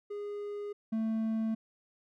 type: tone pair in turn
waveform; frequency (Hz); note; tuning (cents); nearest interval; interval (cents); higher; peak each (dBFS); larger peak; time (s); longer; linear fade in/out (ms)
triangle; 411.2 / 222; G#4 / A3; -17 / +16; major seventh; 1067; first; -34 / -27; second; 0.1-0.73 / 0.92-1.55; neither; 10
effects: none